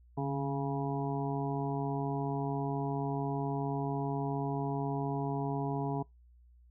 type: harmonic tone with a mistuned harmonic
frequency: 138.59 Hz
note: C#3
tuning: in tune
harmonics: 1 / 2 / 3 / 5 / 6 / 7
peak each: -34 / -37 / -39 / -41 / -42 / -42 dBFS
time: 0.17-6.03 s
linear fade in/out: 10 ms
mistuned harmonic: 1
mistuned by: +53 cents
effects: noise-tail reverb RT60 0.2 s tail -25 dB re dry + added 60 Hz sine -57 dBFS peak until 6.7 s